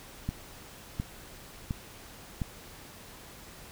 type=click train; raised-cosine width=5 ms; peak=-18 dBFS; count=4; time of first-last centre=0.29-2.418 s; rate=1.41 Hz; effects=pink hiss -49 dBFS RMS until 3.71 s